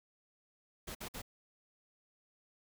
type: noise bursts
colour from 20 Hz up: pink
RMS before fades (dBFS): -44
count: 3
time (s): 0.87-1.219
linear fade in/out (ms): 10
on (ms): 81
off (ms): 53
effects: none